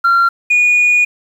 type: tone pair in turn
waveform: sine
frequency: 1376 / 2452 Hz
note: F6 / D#7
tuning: -26 / -26 cents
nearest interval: minor seventh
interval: 1000 cents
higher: second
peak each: -6 dBFS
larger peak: neither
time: 0.04-0.29 / 0.5-1.05 s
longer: second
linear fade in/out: 10 ms
effects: tanh soft clip ceiling -6 dBFS + 7-bit